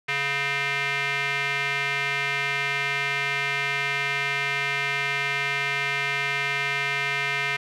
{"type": "tone with band-pass filter", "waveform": "square", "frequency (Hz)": 140.4, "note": "C#3", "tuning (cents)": 22, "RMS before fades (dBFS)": -26, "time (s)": [0.08, 7.57], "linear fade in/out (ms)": 10, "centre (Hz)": 2200, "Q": 3.2, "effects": []}